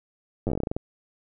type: slowing click train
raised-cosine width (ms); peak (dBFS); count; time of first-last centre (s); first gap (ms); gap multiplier
2; -14; 13; 0.47-0.765; 9; 1.17
effects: none